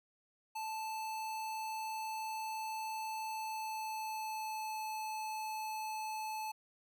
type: tone with pitch glide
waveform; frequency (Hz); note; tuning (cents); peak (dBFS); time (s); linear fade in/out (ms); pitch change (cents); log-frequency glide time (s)
square; 877 to 867.9; A5 to A5; -6 to -24; -39; 0.55-6.52; 10; -18; 3.25-4.8
effects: none